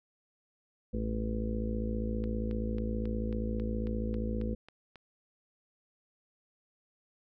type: harmonic tone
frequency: 55 Hz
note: A1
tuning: in tune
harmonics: 1 / 2 / 4 / 5 / 6 / 7 / 8 / 9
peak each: -34 / -40 / -35 / -46 / -46 / -46 / -46 / -41 dBFS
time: 0.93-4.55 s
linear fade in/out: 10 ms
type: click train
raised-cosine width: 0.3 ms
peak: -34 dBFS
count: 11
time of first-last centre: 2.24-4.957 s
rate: 3.68 Hz
effects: none